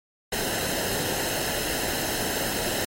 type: noise with comb filter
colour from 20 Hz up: pink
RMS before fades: -27 dBFS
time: 0.32-2.85 s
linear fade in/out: 5 ms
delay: 0.86 ms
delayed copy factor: -0.65
effects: MP3 64 kbps